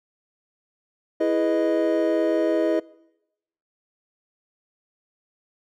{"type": "chord", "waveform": "triangle", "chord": "E major seventh", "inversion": "none", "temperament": "equal", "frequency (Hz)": [329.6, 415.3, 493.9, 622.3], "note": ["E4", "G#4", "B4", "D#5"], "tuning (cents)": [0, 0, 0, 0], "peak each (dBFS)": [-21, -25, -25, -21], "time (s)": [1.2, 2.8], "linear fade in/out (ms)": 10, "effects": ["noise-tail reverb RT60 0.9 s tail -23 dB re dry"]}